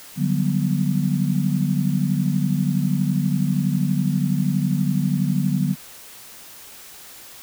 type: chord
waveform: sine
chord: G major seventh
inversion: second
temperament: just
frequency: 147 / 183.75 / 196 / 245 Hz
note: D3 / F#3 / G3 / B3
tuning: +2 / -12 / 0 / -14 cents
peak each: -22 / -22 / -25 / -26 dBFS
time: 0.16-5.76 s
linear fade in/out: 50 ms
effects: white hiss -42 dBFS RMS until 7.42 s